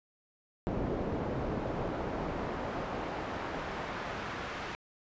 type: noise with band-pass filter sweep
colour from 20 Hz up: brown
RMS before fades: -36 dBFS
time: 0.67-4.75 s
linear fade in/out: 0 ms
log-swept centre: 410 to 1800 Hz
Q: 0.72
effects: resampled to 16000 Hz